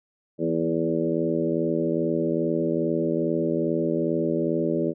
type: harmonic tone with a mistuned harmonic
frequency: 82.41 Hz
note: E2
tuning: in tune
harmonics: 2 / 3 / 4 / 5 / 6 / 7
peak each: -30 / -29 / -26 / -28 / -32 / -30 dBFS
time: 0.38-4.94 s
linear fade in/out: 50 ms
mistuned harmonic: 3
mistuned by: -36 cents
effects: none